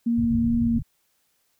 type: tone with vibrato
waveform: sine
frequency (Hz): 233.1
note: A#3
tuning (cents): 0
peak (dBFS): -19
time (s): 0.06-0.79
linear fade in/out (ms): 10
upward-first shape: sine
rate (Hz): 2.5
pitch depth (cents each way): 10
type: low-pass noise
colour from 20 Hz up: white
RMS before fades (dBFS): -30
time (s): 0.17-0.83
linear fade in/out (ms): 10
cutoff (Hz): 150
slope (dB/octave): 96
effects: white hiss -69 dBFS RMS until 1.59 s